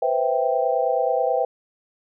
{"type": "chord", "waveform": "sine", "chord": "C major seventh", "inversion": "third", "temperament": "equal", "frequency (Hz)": [493.9, 523.3, 659.3, 784], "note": ["B4", "C5", "E5", "G5"], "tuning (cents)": [0, 0, 0, 0], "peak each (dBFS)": -24, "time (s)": [0.02, 1.45], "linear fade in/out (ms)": 5, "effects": []}